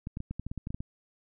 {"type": "clicks", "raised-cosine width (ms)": 5, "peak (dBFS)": -23, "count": 12, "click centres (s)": [0.071, 0.171, 0.204, 0.31, 0.396, 0.466, 0.515, 0.577, 0.671, 0.705, 0.745, 0.805], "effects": []}